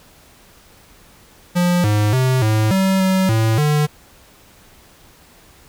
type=tone with pitch steps; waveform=square; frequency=176.7 / 105.1 / 129.4 / 108.6 / 191.2 / 189 / 111.5 / 149.6 Hz; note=F3 / G#2 / C3 / A2 / G3 / F#3 / A2 / D3; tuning=+21 / +21 / -19 / -22 / -43 / +37 / +23 / +32 cents; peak=-14 dBFS; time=1.55-3.87 s; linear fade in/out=20 ms; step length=290 ms; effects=pink hiss -48 dBFS RMS until 5.68 s